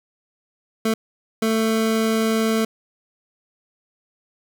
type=tone bursts at uneven times; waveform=25% pulse; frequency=222.2 Hz; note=A3; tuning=17 cents sharp; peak=-14 dBFS; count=2; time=0.85-0.94 / 1.42-2.65 s; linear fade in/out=5 ms; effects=none